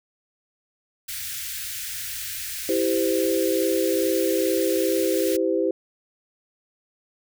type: band-stop noise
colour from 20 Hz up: white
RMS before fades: -32 dBFS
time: 1.08-5.37 s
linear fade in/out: 10 ms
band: 120 to 1500 Hz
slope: 48 dB/octave
type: chord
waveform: sine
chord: C major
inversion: first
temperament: equal with one note detuned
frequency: 329.6 / 392 / 513.7 Hz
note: E4 / G4 / C5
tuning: 0 / 0 / -32 cents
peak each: -24 dBFS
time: 2.69-5.71 s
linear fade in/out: 2 ms
effects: none